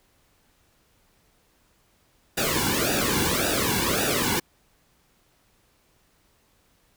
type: noise with flanger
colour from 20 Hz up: pink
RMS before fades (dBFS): -24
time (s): 2.37-4.4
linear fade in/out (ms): 10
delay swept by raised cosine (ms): 0.93 to 1.62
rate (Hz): 1.8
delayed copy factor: -1
effects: pink hiss -64 dBFS RMS until 6.96 s

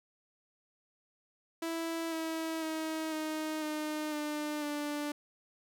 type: tone with pitch steps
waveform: sawtooth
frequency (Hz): 329.6 / 323.4 / 317.3 / 311.3 / 305.4 / 299.6 / 294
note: E4 / E4 / D#4 / D#4 / D#4 / D4 / D4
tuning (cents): 0 / -33 / +34 / +1 / -32 / +35 / +2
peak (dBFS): -30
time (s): 1.62-5.12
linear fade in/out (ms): 5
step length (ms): 500
effects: none

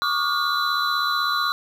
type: tone cluster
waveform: triangle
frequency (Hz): 1124 / 1200 / 1423 / 3986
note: C#6 / D6 / F6 / B7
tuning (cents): +24 / +37 / +32 / +15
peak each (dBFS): -24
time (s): 0.02-1.52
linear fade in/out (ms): 0
effects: none

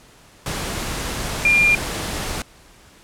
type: tone in noise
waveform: sine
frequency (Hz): 2400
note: D7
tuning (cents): +37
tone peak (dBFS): -12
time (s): 1.45-1.75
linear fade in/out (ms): 2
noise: pink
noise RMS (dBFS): -26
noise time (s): 0.46-2.42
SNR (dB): +11
effects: pink hiss -49 dBFS RMS until 3.03 s + low-pass 11000 Hz 12 dB/octave

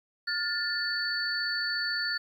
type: tone cluster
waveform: sine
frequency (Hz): 1421 / 1763 / 4483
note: F6 / A6 / C#8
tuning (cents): +30 / +3 / +19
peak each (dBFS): -34 / -32 / -31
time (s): 0.27-2.18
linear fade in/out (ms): 10
effects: 10-bit

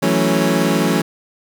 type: chord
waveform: 25% pulse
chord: F# minor seventh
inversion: third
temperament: equal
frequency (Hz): 164.81 / 185 / 220 / 277.2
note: E3 / F#3 / A3 / C#4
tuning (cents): 0 / 0 / 0 / 0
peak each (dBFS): -16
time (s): 0.02-1.02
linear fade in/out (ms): 10
effects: none

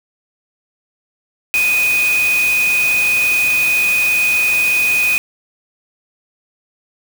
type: tone in noise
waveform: sine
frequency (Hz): 2489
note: D#7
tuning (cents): 0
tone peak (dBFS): -12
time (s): 1.54-5.18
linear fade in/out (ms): 0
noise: white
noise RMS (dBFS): -24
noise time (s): 1.54-5.18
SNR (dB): +9
effects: none

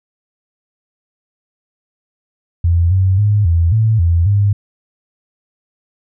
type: tone with pitch steps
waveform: sine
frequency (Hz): 85.3 / 94.5 / 104 / 84.1 / 110.7 / 84.8 / 101.5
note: F2 / F#2 / G#2 / E2 / A2 / E2 / G#2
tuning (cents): -40 / +37 / +3 / +35 / +11 / +50 / -39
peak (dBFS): -9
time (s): 2.64-4.53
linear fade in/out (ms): 5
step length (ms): 270
effects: none

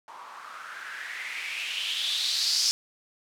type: noise with low-pass filter sweep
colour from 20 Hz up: violet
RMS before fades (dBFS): -31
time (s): 0.08-2.71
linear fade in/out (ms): 0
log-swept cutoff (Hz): 940 to 5300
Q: 4.9
effects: none

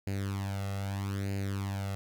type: tone with flanger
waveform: sawtooth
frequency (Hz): 98.5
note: G2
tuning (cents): +9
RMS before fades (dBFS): -34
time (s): 0.07-1.95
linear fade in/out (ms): 0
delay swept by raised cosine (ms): 0.43 to 1.53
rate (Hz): 0.79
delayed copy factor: +0.75
effects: none

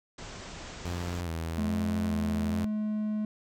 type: low-pass noise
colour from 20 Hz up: pink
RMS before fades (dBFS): -43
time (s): 0.18-1.21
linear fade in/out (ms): 5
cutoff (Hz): 7900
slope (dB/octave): 96
type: tone with vibrato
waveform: sawtooth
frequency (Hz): 84.8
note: E2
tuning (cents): +50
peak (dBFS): -28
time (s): 0.85-2.65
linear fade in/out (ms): 0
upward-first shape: square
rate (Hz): 1.2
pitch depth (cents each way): 58
type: tone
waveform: triangle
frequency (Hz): 213.1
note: G#3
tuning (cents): +45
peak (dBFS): -26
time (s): 1.58-3.25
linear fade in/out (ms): 2
effects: none

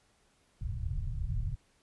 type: low-pass noise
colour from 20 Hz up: pink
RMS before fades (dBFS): -34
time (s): 0.61-1.56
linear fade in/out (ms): 2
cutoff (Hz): 140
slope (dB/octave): 48
effects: pink hiss -69 dBFS RMS until 1.82 s + resampled to 24000 Hz

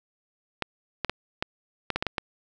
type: clicks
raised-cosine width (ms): 0.3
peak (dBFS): -10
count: 9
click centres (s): 0.623 / 1.047 / 1.096 / 1.425 / 1.903 / 1.96 / 2.025 / 2.067 / 2.182
effects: none

